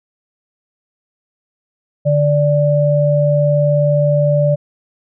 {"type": "tone pair together", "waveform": "sine", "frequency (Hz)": [146.83, 585.8], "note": ["D3", "D5"], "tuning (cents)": [0, -5], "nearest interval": "2 octaves", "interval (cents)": 2395, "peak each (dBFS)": -13, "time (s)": [2.05, 4.56], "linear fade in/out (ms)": 20, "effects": []}